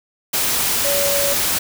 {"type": "tone in noise", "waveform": "sine", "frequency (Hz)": 566, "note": "C#5", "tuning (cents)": 36, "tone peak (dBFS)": -20, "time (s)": [0.84, 1.34], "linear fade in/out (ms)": 10, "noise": "white", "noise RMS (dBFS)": -19, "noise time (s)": [0.33, 1.59], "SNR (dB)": -4, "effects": []}